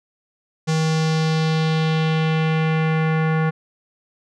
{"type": "tone with low-pass filter sweep", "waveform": "square", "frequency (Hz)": 158.8, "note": "D#3", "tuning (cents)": 36, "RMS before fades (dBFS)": -19, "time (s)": [0.67, 3.51], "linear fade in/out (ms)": 20, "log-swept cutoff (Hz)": [6500, 1700], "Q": 1.8, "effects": []}